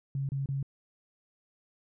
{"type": "tone bursts", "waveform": "sine", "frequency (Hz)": 137.3, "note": "C#3", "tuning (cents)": -16, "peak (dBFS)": -29, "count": 3, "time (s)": [0.15, 0.628], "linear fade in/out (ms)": 2, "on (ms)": 140, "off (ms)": 29, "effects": []}